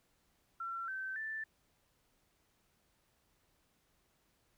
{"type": "tone with pitch steps", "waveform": "sine", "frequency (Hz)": [1356, 1544, 1765], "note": ["E6", "G6", "A6"], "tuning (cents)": [49, -27, 5], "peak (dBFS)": -38, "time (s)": [0.6, 1.44], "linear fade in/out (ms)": 5, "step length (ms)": 280, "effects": ["pink hiss -75 dBFS RMS until 4.57 s"]}